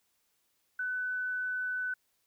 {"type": "tone", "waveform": "sine", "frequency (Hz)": 1501, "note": "F#6", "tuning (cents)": 24, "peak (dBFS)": -31, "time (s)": [0.79, 1.94], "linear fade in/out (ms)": 5, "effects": ["white hiss -75 dBFS RMS until 2.26 s"]}